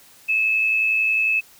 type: tone pair together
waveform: sine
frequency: 2489 / 2600 Hz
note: D#7 / E7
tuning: 0 / -24 cents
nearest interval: minor second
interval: 76 cents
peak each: -28 / -17 dBFS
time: 0.28-1.41 s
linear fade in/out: 20 ms
effects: white hiss -50 dBFS RMS until 1.59 s